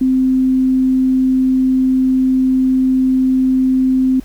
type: tone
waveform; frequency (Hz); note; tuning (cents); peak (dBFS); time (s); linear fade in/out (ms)
sine; 260; C4; -11; -10; 0.01-4.2; 5
effects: added 44 Hz sine -34 dBFS peak until 4.24 s + pink hiss -46 dBFS RMS until 4.24 s